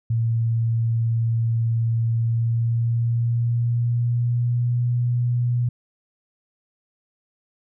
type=tone with pitch glide; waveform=sine; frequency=114.8 to 121.42 Hz; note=A#2 to B2; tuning=-26 to -29 cents; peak=-18 dBFS; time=0.1-5.69 s; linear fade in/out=5 ms; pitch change=+97 cents; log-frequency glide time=2.11-4.82 s; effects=none